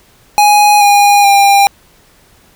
square tone with pitch steps, 830.6 / 814.9 / 799.5 Hz, G#5 / G#5 / G5, 0 / -33 / +34 cents, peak -5 dBFS, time 0.38-1.67 s, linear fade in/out 0 ms, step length 430 ms, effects pink hiss -47 dBFS RMS until 2.55 s

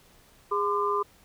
sine tone cluster, 410.2 / 1023 / 1197 Hz, G#4 / C6 / D6, -21 / -39 / +33 cents, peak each -28 dBFS, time 0.51-1.03 s, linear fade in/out 10 ms, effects pink hiss -58 dBFS RMS until 1.24 s

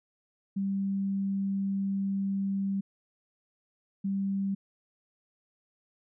sine tone pair in turn, 196 / 196 Hz, G3 / G3, 0 / 0 cents, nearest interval unison, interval 0 cents, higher neither, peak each -27 dBFS, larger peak neither, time 0.56-2.81 / 4.04-4.55 s, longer first, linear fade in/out 10 ms, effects none

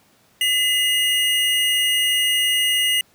square tone pair together, 2022 / 2861 Hz, B6 / F7, +40 / +41 cents, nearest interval tritone, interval 601 cents, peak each -24 / -18 dBFS, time 0.41-3.01 s, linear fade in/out 2 ms, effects pink hiss -57 dBFS RMS until 3.14 s + high-pass 100 Hz 12 dB/octave

